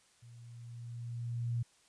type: tone with level ramp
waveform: sine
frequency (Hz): 118.5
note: A#2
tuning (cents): +29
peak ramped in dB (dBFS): -52 to -30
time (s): 0.22-1.63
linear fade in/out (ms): 10
effects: white hiss -67 dBFS RMS until 1.88 s + resampled to 22050 Hz